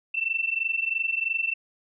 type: tone pair together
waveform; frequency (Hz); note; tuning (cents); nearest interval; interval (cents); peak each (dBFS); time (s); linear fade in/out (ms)
sine; 2669 / 2692; E7 / E7; +21 / +36; unison; 15; -27; 0.14-1.54; 10
effects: none